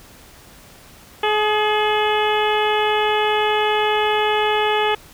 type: harmonic tone with a mistuned harmonic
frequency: 425 Hz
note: G#4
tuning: 40 cents sharp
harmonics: 1 / 2 / 3 / 4 / 5 / 6 / 7 / 8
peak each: -20 / -20 / -26 / -27 / -29 / -28 / -27 / -30 dBFS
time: 1.23-4.95 s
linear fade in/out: 5 ms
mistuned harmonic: 3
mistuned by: -30 cents
effects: pink hiss -45 dBFS RMS until 5.13 s